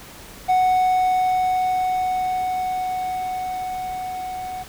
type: tone with level ramp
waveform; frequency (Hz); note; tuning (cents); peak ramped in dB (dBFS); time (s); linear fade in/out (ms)
triangle; 740; F#5; 0; -12 to -26; 0.48-4.64; 20
effects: pink hiss -41 dBFS RMS until 4.68 s